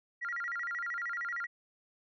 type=tone with vibrato; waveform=sine; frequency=1638 Hz; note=G#6; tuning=24 cents flat; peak=-33 dBFS; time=0.21-1.47 s; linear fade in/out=20 ms; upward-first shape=square; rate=13 Hz; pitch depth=280 cents each way; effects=tanh soft clip ceiling -29 dBFS